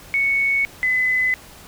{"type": "tone pair in turn", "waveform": "sine", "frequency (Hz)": [2217, 2017], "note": ["C#7", "B6"], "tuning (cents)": [0, 36], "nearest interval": "major second", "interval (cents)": 164, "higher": "first", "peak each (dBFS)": -16, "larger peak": "neither", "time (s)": [[0.14, 0.65], [0.83, 1.34]], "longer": "neither", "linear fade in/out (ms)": 0, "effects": ["pink hiss -43 dBFS RMS until 1.67 s"]}